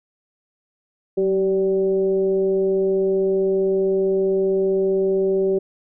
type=tone with frequency modulation; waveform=sine; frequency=384.3 Hz; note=G4; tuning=34 cents flat; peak=-16 dBFS; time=1.17-5.59 s; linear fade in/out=10 ms; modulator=196 Hz; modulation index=0.53; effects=none